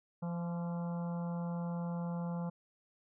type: harmonic tone with a mistuned harmonic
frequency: 172.1 Hz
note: F3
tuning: 25 cents flat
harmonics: 1 / 3 / 4 / 5 / 6 / 7 / 8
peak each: -35 / -46 / -52 / -49 / -54 / -57 / -58 dBFS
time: 0.22-2.5 s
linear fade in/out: 10 ms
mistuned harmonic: 7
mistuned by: -49 cents
effects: none